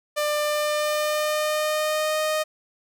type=tone with pitch glide; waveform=sawtooth; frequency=596 to 618.4 Hz; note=D5 to D#5; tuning=+25 to -11 cents; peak=-18 dBFS; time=0.16-2.44 s; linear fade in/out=20 ms; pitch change=+64 cents; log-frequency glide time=0.43-2.19 s; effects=none